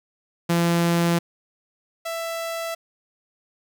sawtooth tone pair in turn, 170.4 / 663.3 Hz, F3 / E5, -42 / +11 cents, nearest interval 2 octaves, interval 2353 cents, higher second, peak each -14 / -23 dBFS, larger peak first, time 0.49-1.19 / 2.05-2.75 s, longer neither, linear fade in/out 10 ms, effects 9-bit

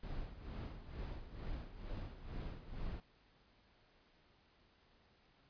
brown noise with tremolo, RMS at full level -43 dBFS, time 0.03-3 s, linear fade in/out 2 ms, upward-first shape sine, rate 2.2 Hz, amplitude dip 70%, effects pink hiss -70 dBFS RMS until 5.49 s + resampled to 11025 Hz

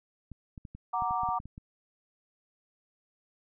clicks, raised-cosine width 5 ms, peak -31 dBFS, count 11, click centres 0.317 / 0.578 / 0.652 / 0.75 / 1.022 / 1.109 / 1.234 / 1.289 / 1.401 / 1.456 / 1.579 s
sine chord, Gb augmented, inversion none, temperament equal, 740 / 932.3 / 1174.7 Hz, Gb5 / Bb5 / D6, 0 / 0 / 0 cents, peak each -32 dBFS, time 0.93-1.39 s, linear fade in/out 10 ms
effects none

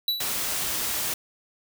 square tone with exponential decay, 3941 Hz, B7, 4 cents flat, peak -20 dBFS, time 0.08-0.42 s, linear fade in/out 2 ms, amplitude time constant 73 ms
white noise, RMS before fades -28 dBFS, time 0.2-1.14 s, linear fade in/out 5 ms
effects none

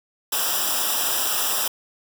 white noise with comb filter, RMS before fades -23 dBFS, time 0.32-1.68 s, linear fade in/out 5 ms, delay 0.46 ms, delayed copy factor -0.95, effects none

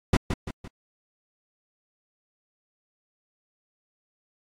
brown noise with echo, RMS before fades -18 dBFS, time 0.13-0.17 s, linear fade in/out 5 ms, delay 170 ms, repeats 3, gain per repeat -7 dB, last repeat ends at 0.68 s, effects low-pass 9000 Hz 12 dB/octave + AAC 64 kbps

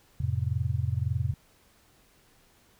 sine chord, F major, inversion none, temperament just, 87.31 / 109.13 / 130.96 Hz, F2 / A2 / C3, 0 / -14 / +2 cents, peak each -30 dBFS, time 0.2-1.34 s, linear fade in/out 5 ms, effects pink hiss -62 dBFS RMS until 2.79 s

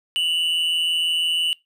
triangle tone pair together, 2794 / 2960 Hz, F7 / F#7, 0 / 0 cents, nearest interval minor second, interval 100 cents, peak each -24 / -18 dBFS, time 0.16-1.53 s, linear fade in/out 0 ms, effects noise-tail reverb RT60 0.2 s tail -23 dB re dry

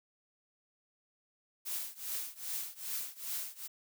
blue noise with tremolo, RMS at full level -36 dBFS, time 1.65-3.68 s, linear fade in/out 20 ms, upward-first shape triangle, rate 2.5 Hz, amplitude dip 95%, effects none

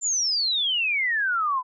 sine exponential sweep, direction down, 7350 to 987.8 Hz, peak -21 dBFS, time 0.01-1.63 s, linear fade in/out 50 ms, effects none

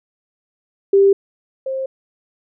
sine tone pair in turn, 394.5 / 530.3 Hz, G4 / C5, +11 / +23 cents, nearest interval perfect fourth, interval 512 cents, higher second, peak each -8 / -20 dBFS, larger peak first, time 0.93-1.13 / 1.66-1.86 s, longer neither, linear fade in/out 5 ms, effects none

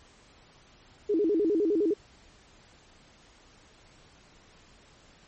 sine tone with vibrato, 367.7 Hz, F#4, 11 cents flat, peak -22 dBFS, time 1.09-1.94 s, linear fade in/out 10 ms, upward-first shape square, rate 9.8 Hz, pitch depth 210 cents each way, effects pink hiss -57 dBFS RMS until 5.27 s + MP3 32 kbps

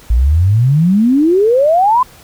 sine exponential sweep, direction up, 54.4 to 1046.5 Hz, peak -7 dBFS, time 0.1-2.03 s, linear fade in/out 5 ms, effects pink hiss -41 dBFS RMS until 2.23 s

